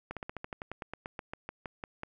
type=slowing click train; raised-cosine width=0.5 ms; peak=-23 dBFS; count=18; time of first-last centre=0.11-2.034 s; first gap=57 ms; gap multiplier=1.08; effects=none